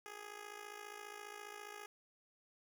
10% pulse tone with amplitude modulation, 415.3 Hz, G#4, in tune, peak -37 dBFS, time 0.06-1.86 s, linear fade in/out 0 ms, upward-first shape sine, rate 54.8 Hz, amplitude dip 75%, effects none

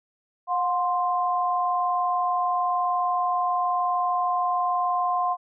sine tone pair together, 719.9 / 1046.5 Hz, F#5 / C6, -48 / 0 cents, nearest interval tritone, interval 648 cents, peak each -24 / -24 dBFS, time 0.47-5.37 s, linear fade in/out 50 ms, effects none

